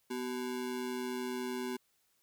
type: ring-modulated tone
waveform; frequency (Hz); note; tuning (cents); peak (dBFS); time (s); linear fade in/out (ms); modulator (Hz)
square; 313.1; D#4; +11; -33; 0.1-1.77; 10; 65
effects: white hiss -74 dBFS RMS until 2.22 s